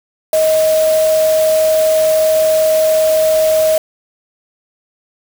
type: tone in noise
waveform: sine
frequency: 630 Hz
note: D#5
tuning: 21 cents sharp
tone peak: -9 dBFS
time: 0.33-3.78 s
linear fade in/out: 2 ms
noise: white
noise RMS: -24 dBFS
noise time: 0.33-3.78 s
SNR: +12 dB
effects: none